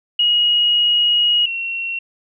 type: tone pair in turn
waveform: sine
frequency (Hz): 2891 / 2729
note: F#7 / F7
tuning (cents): -41 / -41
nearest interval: minor second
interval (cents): 100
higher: first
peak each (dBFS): -12 / -21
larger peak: first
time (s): 0.19-1.46 / 1.46-1.99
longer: first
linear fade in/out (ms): 5
effects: none